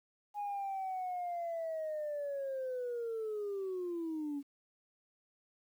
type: linear sweep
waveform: sine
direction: down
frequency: 830.6 to 277.2 Hz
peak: -34 dBFS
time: 0.34-4.43 s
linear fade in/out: 50 ms
effects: tanh soft clip ceiling -33 dBFS + 11-bit